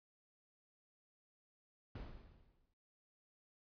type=noise with exponential decay; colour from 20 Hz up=brown; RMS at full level=-44 dBFS; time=1.95-2.74 s; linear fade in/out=5 ms; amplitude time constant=170 ms; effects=noise-tail reverb RT60 1.0 s tail -26 dB re dry + resampled to 11025 Hz